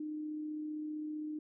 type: tone with amplitude modulation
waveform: sine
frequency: 304.8 Hz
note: D#4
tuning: 36 cents flat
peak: -36 dBFS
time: 0-1.39 s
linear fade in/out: 5 ms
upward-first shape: sine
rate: 35.4 Hz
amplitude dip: 25%
effects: none